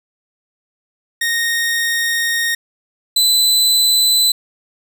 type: tone pair in turn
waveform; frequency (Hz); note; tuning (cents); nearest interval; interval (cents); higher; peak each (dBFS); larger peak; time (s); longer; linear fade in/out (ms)
sawtooth; 1857 / 4011; A#6 / B7; -7 / +26; octave + minor second; 1333; second; -12 / -8; second; 1.21-2.55 / 3.16-4.32; first; 5
effects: none